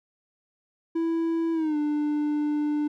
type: tone with pitch glide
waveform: triangle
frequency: 330 to 297.4 Hz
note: E4 to D4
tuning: +2 to +22 cents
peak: -21 dBFS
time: 0.95-2.88 s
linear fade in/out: 10 ms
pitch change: -180 cents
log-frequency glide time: 1.53-1.77 s
effects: none